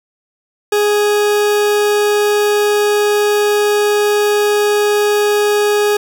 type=tone; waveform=40% pulse; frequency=415.3 Hz; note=G#4; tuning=in tune; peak=-10 dBFS; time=0.72-5.97 s; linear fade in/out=5 ms; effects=none